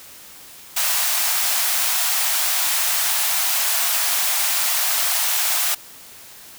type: high-pass noise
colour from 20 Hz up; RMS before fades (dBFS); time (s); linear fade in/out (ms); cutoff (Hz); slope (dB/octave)
white; -20; 0.76-5.75; 10; 620; 96
effects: white hiss -42 dBFS RMS until 6.58 s